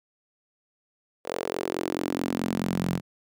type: tone with high-pass filter sweep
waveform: sawtooth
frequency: 44.64 Hz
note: F1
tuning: 39 cents sharp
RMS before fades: -29 dBFS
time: 1.24-3.01 s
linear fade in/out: 50 ms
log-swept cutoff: 500 to 160 Hz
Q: 3.1
effects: none